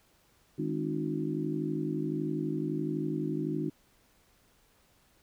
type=harmonic tone with a mistuned harmonic; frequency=51.91 Hz; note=G#1; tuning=in tune; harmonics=3 / 4 / 5 / 6 / 7; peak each=-35 / -39 / -37 / -34 / -37 dBFS; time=0.58-3.7 s; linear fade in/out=10 ms; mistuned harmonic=5; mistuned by=+68 cents; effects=pink hiss -66 dBFS RMS until 5.22 s